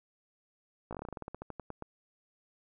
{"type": "slowing click train", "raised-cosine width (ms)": 1, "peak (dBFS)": -26, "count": 18, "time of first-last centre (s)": [0.91, 1.824], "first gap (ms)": 17, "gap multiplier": 1.13, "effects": []}